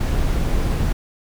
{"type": "noise", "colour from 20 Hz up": "brown", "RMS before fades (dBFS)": -19, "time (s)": [0, 0.93], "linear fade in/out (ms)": 10, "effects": []}